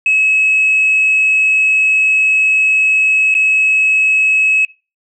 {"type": "tone with dropouts", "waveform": "sine", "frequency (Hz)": 2574, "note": "E7", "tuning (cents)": -42, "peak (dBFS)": -8, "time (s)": [0.06, 4.65], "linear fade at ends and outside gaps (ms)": 2, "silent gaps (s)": [3.342, 3.35], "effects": ["noise-tail reverb RT60 0.3 s tail -23 dB re dry", "tanh soft clip ceiling -5 dBFS"]}